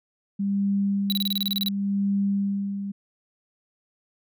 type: tone with tremolo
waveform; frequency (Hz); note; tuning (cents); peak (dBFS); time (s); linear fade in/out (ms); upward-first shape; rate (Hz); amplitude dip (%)
sine; 199; G3; +26; -20; 0.39-2.92; 10; sine; 0.7; 60
type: tone bursts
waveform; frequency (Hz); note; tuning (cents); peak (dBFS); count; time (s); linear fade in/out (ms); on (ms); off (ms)
square; 3921; B7; -13; -23; 12; 1.1-1.684; 0; 23; 28
effects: none